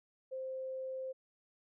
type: tone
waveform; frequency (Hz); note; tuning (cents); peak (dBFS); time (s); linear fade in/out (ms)
sine; 523.3; C5; 0; -38; 0.31-1.13; 20
effects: none